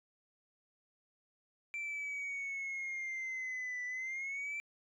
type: exponential two-way sweep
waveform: sine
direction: down then up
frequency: 2349 to 1975.5 to 2349 Hz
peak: -35 dBFS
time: 1.74-4.6 s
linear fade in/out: 0 ms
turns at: 3.85 s
effects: tanh soft clip ceiling -36 dBFS